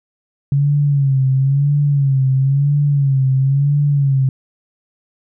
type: tone with vibrato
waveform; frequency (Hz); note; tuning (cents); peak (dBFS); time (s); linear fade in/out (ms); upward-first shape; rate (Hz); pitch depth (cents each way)
sine; 138.59; C#3; 0; -11; 0.52-4.29; 2; sine; 0.99; 82
effects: none